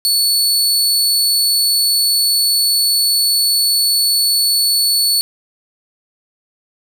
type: tone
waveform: sawtooth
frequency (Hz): 4435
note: C#8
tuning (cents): 0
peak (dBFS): -9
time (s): 0.05-5.21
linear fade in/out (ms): 0
effects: none